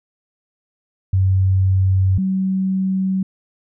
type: tone pair in turn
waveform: sine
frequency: 94.9 / 189.8 Hz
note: F#2 / F#3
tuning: +44 / +44 cents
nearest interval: octave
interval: 1200 cents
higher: second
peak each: -12 / -16 dBFS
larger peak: first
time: 1.13-2.18 / 2.18-3.23 s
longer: neither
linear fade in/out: 5 ms
effects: none